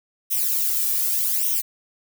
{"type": "noise with flanger", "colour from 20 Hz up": "violet", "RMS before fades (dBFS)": -22, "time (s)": [0.3, 1.62], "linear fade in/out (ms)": 20, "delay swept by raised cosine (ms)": [0.33, 1.73], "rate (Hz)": 0.84, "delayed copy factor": 0.8, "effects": []}